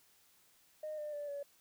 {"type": "tone with pitch steps", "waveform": "sine", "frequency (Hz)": [615, 599.2, 583.8, 568.9], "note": ["D#5", "D5", "D5", "C#5"], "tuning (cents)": [-20, 35, -10, 45], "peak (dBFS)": -38, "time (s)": [0.83, 1.43], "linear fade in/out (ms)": 5, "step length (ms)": 150, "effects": ["tanh soft clip ceiling -35 dBFS", "white hiss -68 dBFS RMS until 1.6 s"]}